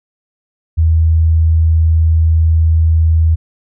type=tone; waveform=sine; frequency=80.8 Hz; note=E2; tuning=34 cents flat; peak=-7 dBFS; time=0.77-3.36 s; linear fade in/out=20 ms; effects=none